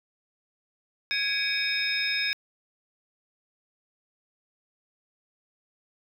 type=tone cluster; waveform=sine; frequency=1660 / 2270 / 2488 / 3702 / 5160 Hz; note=G#6 / C#7 / D#7 / A#7 / E8; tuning=-1 / +41 / -1 / -13 / -38 cents; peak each=-31 dBFS; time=1.11-2.33 s; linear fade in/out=0 ms; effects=tanh soft clip ceiling -13 dBFS + 9-bit